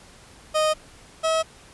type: tone pair in turn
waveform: 30% pulse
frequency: 620 / 643.1 Hz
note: D#5 / E5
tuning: -6 / -43 cents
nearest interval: minor second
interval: 63 cents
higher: second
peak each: -16 / -17 dBFS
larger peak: first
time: 0.54-0.74 / 1.23-1.43 s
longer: neither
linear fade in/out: 20 ms
effects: pink hiss -49 dBFS RMS until 1.73 s + resampled to 24000 Hz